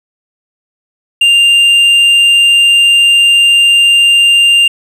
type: tone with tanh clipping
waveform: triangle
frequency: 2794 Hz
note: F7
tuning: in tune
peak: -5 dBFS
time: 1.21-4.68 s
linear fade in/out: 5 ms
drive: 9 dB
effects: none